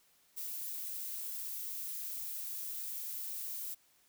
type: noise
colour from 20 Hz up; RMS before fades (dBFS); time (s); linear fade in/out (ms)
violet; -41; 0.36-3.75; 20
effects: white hiss -69 dBFS RMS until 4.08 s